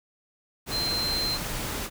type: tone in noise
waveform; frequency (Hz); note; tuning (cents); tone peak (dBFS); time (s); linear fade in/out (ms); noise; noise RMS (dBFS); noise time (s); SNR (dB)
sine; 4126; C8; -25; -26; 0.7-1.39; 50; pink; -32; 0.66-1.9; +3
effects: none

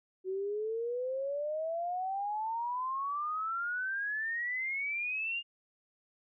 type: exponential sweep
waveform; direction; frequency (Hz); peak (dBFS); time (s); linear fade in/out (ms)
sine; up; 370 to 2838; -32; 0.24-5.43; 50
effects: none

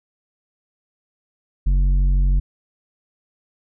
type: tone with tanh clipping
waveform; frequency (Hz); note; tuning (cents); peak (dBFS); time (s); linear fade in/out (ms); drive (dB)
triangle; 46.36; F#1; +4; -15; 1.66-2.4; 10; 12
effects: none

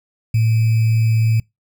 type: tone with sample-and-hold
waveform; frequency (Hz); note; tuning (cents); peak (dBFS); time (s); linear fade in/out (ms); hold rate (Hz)
sine; 112.1; A2; +33; -12; 0.34-1.4; 5; 2450
effects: noise-tail reverb RT60 0.2 s tail -26 dB re dry

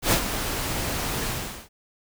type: noise with ADSR envelope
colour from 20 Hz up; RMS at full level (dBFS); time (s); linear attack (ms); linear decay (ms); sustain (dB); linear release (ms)
pink; -18; 0.02-1.69; 100; 82; -10; 410
effects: none

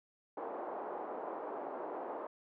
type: band-pass noise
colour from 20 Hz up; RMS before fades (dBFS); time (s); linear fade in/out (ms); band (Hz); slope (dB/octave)
white; -42; 0.37-2.27; 5; 320 to 910; 24
effects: none

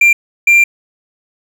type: tone bursts at uneven times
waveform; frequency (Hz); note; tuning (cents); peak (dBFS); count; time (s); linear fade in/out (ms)
triangle; 2376; D7; +20; -3; 2; 0.01-0.13 / 0.47-0.64; 5
effects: none

